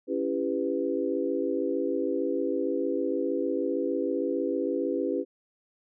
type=chord; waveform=sine; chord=C# half-diminished seventh; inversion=none; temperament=just; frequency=277.2 / 332.6 / 399.1 / 498.9 Hz; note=C#4 / E4 / G4 / B4; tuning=0 / +16 / +31 / +17 cents; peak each=-31 dBFS; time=0.07-5.25 s; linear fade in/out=50 ms; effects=none